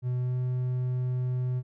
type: tone with pitch glide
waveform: triangle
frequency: 124.9 to 126.13 Hz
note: B2 to B2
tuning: +20 to +37 cents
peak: -24 dBFS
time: 0.02-1.63 s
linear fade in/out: 50 ms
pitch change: +17 cents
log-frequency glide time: 0.19-0.37 s
effects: none